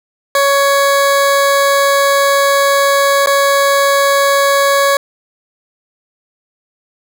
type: tone with dropouts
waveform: 20% pulse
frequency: 558 Hz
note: C#5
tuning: 11 cents sharp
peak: -4 dBFS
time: 0.35-4.97 s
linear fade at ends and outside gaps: 2 ms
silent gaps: 3.261-3.271 s
effects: none